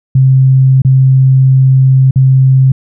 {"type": "tone with dropouts", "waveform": "sine", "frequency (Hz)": 132.2, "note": "C3", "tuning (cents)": 18, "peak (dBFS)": -3, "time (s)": [0.15, 2.72], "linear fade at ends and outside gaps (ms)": 5, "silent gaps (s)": [[0.82, 0.848], [2.11, 2.158]], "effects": []}